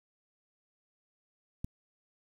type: click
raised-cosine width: 5 ms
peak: -23 dBFS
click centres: 1.645 s
effects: 9-bit